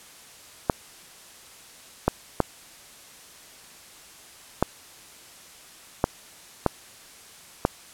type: clicks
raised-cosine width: 1 ms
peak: -4 dBFS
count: 7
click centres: 0.698 / 2.08 / 2.403 / 4.626 / 6.041 / 6.663 / 7.651 s
effects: white hiss -48 dBFS RMS until 7.93 s + low-pass 11000 Hz 12 dB/octave